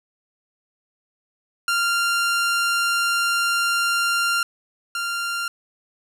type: tone pair in turn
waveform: sawtooth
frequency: 1390 / 1390 Hz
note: F6 / F6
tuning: -9 / -9 cents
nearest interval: unison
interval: 0 cents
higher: neither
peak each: -15 / -20 dBFS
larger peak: first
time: 1.68-4.43 / 4.95-5.48 s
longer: first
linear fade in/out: 2 ms
effects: low-pass 12000 Hz 12 dB/octave + 9-bit